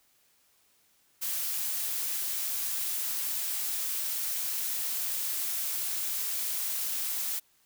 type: noise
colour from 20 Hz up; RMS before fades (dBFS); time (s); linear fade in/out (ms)
blue; -32; 1.21-7.4; 20
effects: white hiss -67 dBFS RMS until 7.65 s